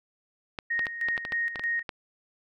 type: clicks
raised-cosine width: 0.3 ms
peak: -17 dBFS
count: 10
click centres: 0.588 / 0.793 / 0.868 / 1.086 / 1.178 / 1.251 / 1.322 / 1.558 / 1.595 / 1.892 s
type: tone with tremolo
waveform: sine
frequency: 1864.7 Hz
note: A#6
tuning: in tune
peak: -25 dBFS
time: 0.7-1.83 s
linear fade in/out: 10 ms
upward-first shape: square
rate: 3.2 Hz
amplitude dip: 65%
effects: none